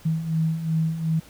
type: beating tone pair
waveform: sine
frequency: 158.7 / 161.4 Hz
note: D#3 / E3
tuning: +35 / -36 cents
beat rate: 2.7 Hz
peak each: -28 / -22 dBFS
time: 0.05-1.2 s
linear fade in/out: 10 ms
effects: pink hiss -50 dBFS RMS until 1.29 s